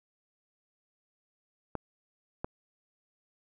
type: clicks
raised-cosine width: 1 ms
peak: -19 dBFS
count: 2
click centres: 1.753 / 2.445 s
effects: none